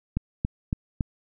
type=click train; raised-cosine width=5 ms; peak=-12 dBFS; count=4; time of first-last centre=0.17-1.008 s; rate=3.58 Hz; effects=none